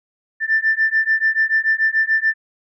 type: beating tone pair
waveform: sine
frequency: 1772 / 1778.9 Hz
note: A6 / A6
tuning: +12 / +18 cents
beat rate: 6.9 Hz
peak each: -17 dBFS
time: 0.4-2.34 s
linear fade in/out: 50 ms
effects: tanh soft clip ceiling -7 dBFS